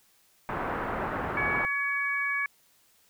white low-pass noise, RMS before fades -32 dBFS, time 0.49-1.65 s, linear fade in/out 0 ms, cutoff 1500 Hz, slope 24 dB/octave
harmonic tone, 564 Hz, C#5, 30 cents sharp, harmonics 2 / 3 / 4, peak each -35 / -30 / -29 dBFS, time 1.37-2.46 s, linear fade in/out 2 ms
effects white hiss -64 dBFS RMS until 3.09 s

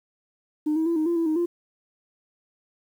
sine tone with pitch steps, 303.6 / 319.5 / 336.6 / 311.7 / 342.2 / 331.9 / 312.3 / 345.7 Hz, D#4 / D#4 / E4 / D#4 / F4 / E4 / D#4 / F4, -42 / +46 / +36 / +3 / -35 / +12 / +7 / -18 cents, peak -19 dBFS, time 0.66-1.46 s, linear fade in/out 10 ms, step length 100 ms, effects tanh soft clip ceiling -18 dBFS + 9-bit

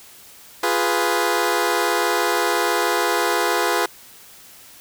15% pulse chord, F diminished, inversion none, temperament equal, 349.2 / 415.3 / 493.9 Hz, F4 / Ab4 / Cb5, 0 / 0 / 0 cents, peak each -16 dBFS, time 0.63-3.86 s, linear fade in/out 5 ms, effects white hiss -45 dBFS RMS until 4.8 s

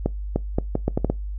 accelerating click train, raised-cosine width 2 ms, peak -7 dBFS, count 8, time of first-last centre 0.06-1.1 s, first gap 300 ms, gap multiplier 0.75, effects noise-tail reverb RT60 0.2 s tail -23 dB re dry + added 50 Hz sine -27 dBFS peak until 1.38 s

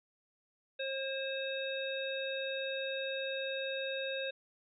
harmonic tone with a mistuned harmonic, 537 Hz, C5, 45 cents sharp, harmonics 1 / 3 / 5 / 7, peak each -37 / -43 / -42 / -42 dBFS, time 0.79-4.31 s, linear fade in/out 10 ms, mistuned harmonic 5, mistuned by -47 cents, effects none

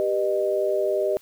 sine chord, G augmented, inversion none, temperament just, 392 / 490 / 612.5 Hz, G4 / B4 / D#5, 0 / -14 / -27 cents, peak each -24 / -29 / -23 dBFS, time 0-1.17 s, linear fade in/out 0 ms, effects white hiss -54 dBFS RMS until 1.21 s

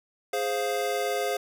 square chord, F minor, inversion first, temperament equal, 415.3 / 523.3 / 698.5 Hz, Ab4 / C5 / F5, 0 / 0 / 0 cents, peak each -31 dBFS, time 0.33-1.37 s, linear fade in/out 5 ms, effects none

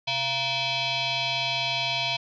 sine tone with frequency modulation, 129.7 Hz, C3, 15 cents flat, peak -24 dBFS, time 0.07-2.17 s, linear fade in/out 10 ms, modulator 816 Hz, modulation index 5, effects none

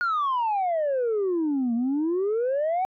sine exponential two-way sweep, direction down then up, 1453 to 227.8 to 771 Hz, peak -20 dBFS, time 0.01-2.85 s, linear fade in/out 0 ms, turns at 1.74 s, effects tanh soft clip ceiling -20 dBFS

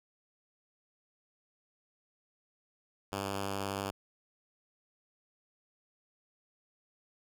5% pulse tone with vibrato, 98.7 Hz, G2, 12 cents sharp, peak -23 dBFS, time 3.12-3.91 s, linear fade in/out 5 ms, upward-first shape sine, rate 12 Hz, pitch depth 9 cents each way, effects none

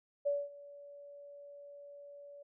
sine tone with ADSR envelope, 572 Hz, D5, 46 cents flat, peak -28 dBFS, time 0.25-2.43 s, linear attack 19 ms, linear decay 220 ms, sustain -21 dB, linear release 9 ms, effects none

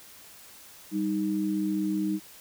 sine tone pair together, 196 / 311.1 Hz, G3 / D#4, 0 / 0 cents, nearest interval minor sixth, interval 800 cents, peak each -29 / -27 dBFS, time 0.91-2.2 s, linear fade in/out 50 ms, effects white hiss -50 dBFS RMS until 2.4 s

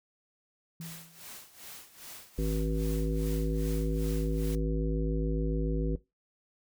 sine tone with exponential decay, 164.81 Hz, E3, in tune, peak -37 dBFS, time 0.8-1.36 s, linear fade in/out 2 ms, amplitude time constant 120 ms
white noise with tremolo, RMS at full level -45 dBFS, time 0.81-4.55 s, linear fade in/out 0 ms, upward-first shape sine, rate 2.5 Hz, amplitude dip 80%
harmonic tone, 53.5 Hz, A1, 48 cents flat, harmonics 1 / 3 / 5 / 7 / 9, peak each -29 / -34 / -36 / -37 / -39 dBFS, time 2.38-5.96 s, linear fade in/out 5 ms
effects noise-tail reverb RT60 0.2 s tail -18 dB re dry

